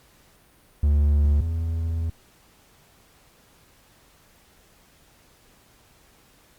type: tone pair in turn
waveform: triangle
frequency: 73 / 82.2 Hz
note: D2 / E2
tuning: -10 / -4 cents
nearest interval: major second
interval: 206 cents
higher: second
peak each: -14 / -21 dBFS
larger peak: first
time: 0.83-1.41 / 1.41-2.1 s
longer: second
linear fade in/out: 5 ms
effects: pink hiss -57 dBFS RMS until 6.58 s + Opus 48 kbps